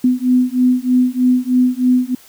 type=beating tone pair; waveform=sine; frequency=250 / 253.2 Hz; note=B3 / B3; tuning=+21 / +43 cents; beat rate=3.2 Hz; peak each=-14 / -14 dBFS; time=0.04-2.15 s; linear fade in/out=5 ms; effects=white hiss -45 dBFS RMS until 2.28 s